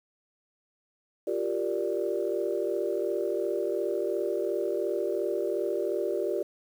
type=chord; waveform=sine; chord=G minor seventh; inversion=third; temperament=equal; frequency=349.2 / 392 / 466.2 / 587.3 Hz; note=F4 / G4 / Bb4 / D5; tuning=0 / 0 / 0 / 0 cents; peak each=-32 / -30 / -33 / -32 dBFS; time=1.27-6.43 s; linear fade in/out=5 ms; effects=tanh soft clip ceiling -16 dBFS + 9-bit